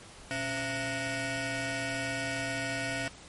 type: ring-modulated tone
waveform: 15% pulse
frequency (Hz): 397.1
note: G4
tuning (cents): +22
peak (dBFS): -22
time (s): 0.31-3.08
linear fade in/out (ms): 0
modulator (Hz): 1070
effects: pink hiss -50 dBFS RMS until 3.28 s + MP3 48 kbps